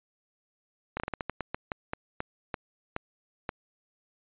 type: slowing click train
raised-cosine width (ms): 0.5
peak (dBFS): -16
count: 15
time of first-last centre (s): 0.97-3.492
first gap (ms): 29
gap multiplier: 1.25
effects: resampled to 8000 Hz